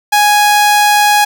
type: tone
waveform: sawtooth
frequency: 830.6 Hz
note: G#5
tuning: in tune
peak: -3 dBFS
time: 0.12-1.25 s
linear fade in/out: 10 ms
effects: none